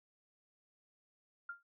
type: tone with exponential decay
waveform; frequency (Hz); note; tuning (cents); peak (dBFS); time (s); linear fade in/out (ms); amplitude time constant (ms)
sine; 1396.9; F6; 0; -38; 1.49-1.63; 5; 30
effects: none